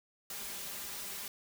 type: noise with comb filter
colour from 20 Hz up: white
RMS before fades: -42 dBFS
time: 0.3-1.28 s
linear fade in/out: 2 ms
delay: 5 ms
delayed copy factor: +0.7
effects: none